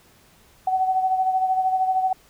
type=beating tone pair; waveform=sine; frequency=751 / 764 Hz; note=F#5 / G5; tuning=+26 / -45 cents; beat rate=13 Hz; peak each=-19 / -27 dBFS; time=0.67-2.13 s; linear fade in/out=5 ms; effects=pink hiss -55 dBFS RMS until 2.29 s